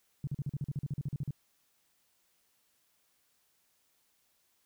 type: tone bursts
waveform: sine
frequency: 141.4 Hz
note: C#3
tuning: 35 cents sharp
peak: -31 dBFS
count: 15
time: 0.24-1.308 s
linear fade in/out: 2 ms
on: 32 ms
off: 42 ms
effects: white hiss -73 dBFS RMS until 4.65 s